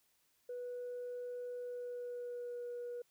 sine tone with pitch glide, 491 to 483.4 Hz, B4 to B4, -10 to -37 cents, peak -39 dBFS, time 0.49-3.02 s, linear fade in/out 5 ms, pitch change -27 cents, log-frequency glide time 1.59-2.65 s, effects tanh soft clip ceiling -38 dBFS + white hiss -75 dBFS RMS until 3.1 s

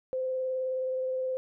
sine tone with vibrato, 517 Hz, C5, 21 cents flat, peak -28 dBFS, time 0.13-1.37 s, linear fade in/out 0 ms, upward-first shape triangle, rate 19 Hz, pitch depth 16 cents each way, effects none

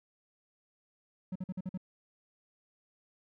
triangle tone bursts, 185 Hz, F#3, in tune, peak -32 dBFS, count 6, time 1.32-1.776 s, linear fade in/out 5 ms, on 36 ms, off 48 ms, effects none

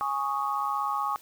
sine chord, Ab suspended fourth, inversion none, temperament equal, 830.6 / 1108.7 / 1244.5 Hz, Ab5 / Db6 / Eb6, 0 / 0 / 0 cents, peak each -31 / -29 / -32 dBFS, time 0.01-1.16 s, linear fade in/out 0 ms, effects white hiss -54 dBFS RMS until 1.21 s

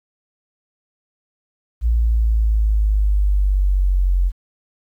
sine exponential sweep, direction down, 58 to 44.59 Hz, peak -13 dBFS, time 1.81-4.32 s, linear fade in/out 50 ms, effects 9-bit

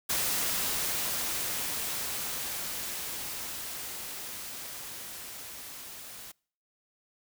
white noise with level ramp, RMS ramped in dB -29 to -45 dBFS, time 0.09-6.32 s, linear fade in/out 10 ms, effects noise-tail reverb RT60 0.5 s tail -26 dB re dry

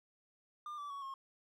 triangle tone with pitch steps, 1200 / 1158.5 / 1118.3 / 1079.6 Hz, D6 / D6 / C#6 / C#6, +37 / -24 / +15 / -46 cents, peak -40 dBFS, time 0.66-1.14 s, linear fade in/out 2 ms, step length 120 ms, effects none

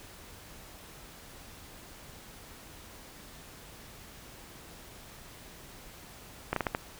slowing click train, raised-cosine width 0.5 ms, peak -13 dBFS, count 5, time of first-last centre 6.53-6.749 s, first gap 33 ms, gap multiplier 1.35, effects pink hiss -50 dBFS RMS until 6.99 s

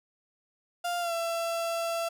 35% pulse tone with pitch glide, 699 to 670.9 Hz, F5 to E5, +1 to +30 cents, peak -27 dBFS, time 0.84-2.09 s, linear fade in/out 10 ms, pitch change -71 cents, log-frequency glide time 1-1.13 s, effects none

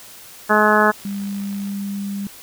harmonic tone, 212.2 Hz, G#3, 38 cents sharp, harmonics 1 / 2 / 3 / 4 / 5 / 6 / 7 / 8, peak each -20 / -20 / -20 / -20 / -20 / -20 / -20 / -20 dBFS, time 0.49-0.92 s, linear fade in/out 20 ms
click train, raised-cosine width 0.2 ms, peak -26 dBFS, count 39, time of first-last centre 1-1.692 s, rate 54.9 Hz
sine tone, 199.7 Hz, G3, 32 cents sharp, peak -23 dBFS, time 1.05-2.27 s, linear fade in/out 2 ms
effects white hiss -41 dBFS RMS until 2.42 s

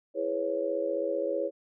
sine chord, C# minor seventh, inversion first, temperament just, 332.6 / 415.8 / 498.9 / 554.4 Hz, E4 / G#4 / B4 / C#5, +16 / +2 / +17 / 0 cents, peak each -35 / -34 / -34 / -30 dBFS, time 0.14-1.51 s, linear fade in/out 50 ms, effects none

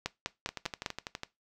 two click trains, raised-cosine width 0.2 ms, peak -19 / -14 dBFS, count 10 / 5, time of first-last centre 0.49-1.234 / 0.06-0.862 s, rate 12.1 / 4.99 Hz, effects noise-tail reverb RT60 0.2 s tail -19 dB re dry

